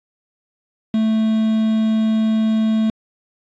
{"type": "tone with quantisation", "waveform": "triangle", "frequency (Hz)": 220, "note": "A3", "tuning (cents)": 0, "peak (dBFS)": -12, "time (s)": [0.94, 2.9], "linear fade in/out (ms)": 2, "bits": 5, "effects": ["low-pass 3000 Hz 12 dB/octave", "AAC 64 kbps"]}